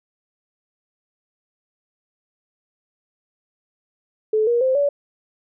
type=tone with pitch steps; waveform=sine; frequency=433 / 474.9 / 520.9 / 571.3 Hz; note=A4 / A#4 / C5 / D5; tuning=-28 / +32 / -8 / -48 cents; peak=-15 dBFS; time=4.33-4.89 s; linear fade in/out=5 ms; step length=140 ms; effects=none